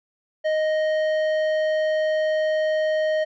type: tone with tanh clipping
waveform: sine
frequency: 622.3 Hz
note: D#5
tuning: in tune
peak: -21 dBFS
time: 0.44-3.25 s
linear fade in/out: 20 ms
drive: 11 dB
effects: none